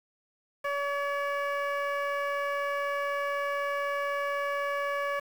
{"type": "tone with low-pass filter", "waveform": "15% pulse", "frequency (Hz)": 568, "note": "C#5", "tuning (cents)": 42, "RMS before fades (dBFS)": -31, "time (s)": [0.64, 5.2], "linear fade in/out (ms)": 10, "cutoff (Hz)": 2100, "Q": 0.79, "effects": ["8-bit"]}